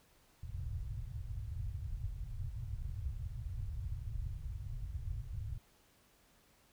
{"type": "low-pass noise", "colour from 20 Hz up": "white", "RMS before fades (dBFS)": -41, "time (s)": [0.43, 5.58], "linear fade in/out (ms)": 5, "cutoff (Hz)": 120, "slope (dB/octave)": 48, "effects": ["pink hiss -68 dBFS RMS until 6.72 s"]}